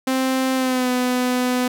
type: tone with pitch glide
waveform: sawtooth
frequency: 261.6 to 250.2 Hz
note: C4 to B3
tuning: 0 to +23 cents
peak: -14 dBFS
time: 0.07-1.68 s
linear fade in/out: 5 ms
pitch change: -77 cents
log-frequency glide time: 0.55-0.9 s
effects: none